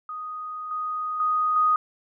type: tone with level steps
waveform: sine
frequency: 1244.5 Hz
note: D#6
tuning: in tune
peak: -31 / -26 / -20 / -17 dBFS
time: 0.09-1.76 s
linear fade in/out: 2 ms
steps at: 0.71 / 1.2 / 1.56 s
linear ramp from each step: 2 ms
effects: none